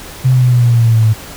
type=exponential sweep; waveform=sine; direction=down; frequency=130.81 to 108.6 Hz; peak=-6 dBFS; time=0.24-1.14 s; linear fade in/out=20 ms; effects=pink hiss -31 dBFS RMS until 1.36 s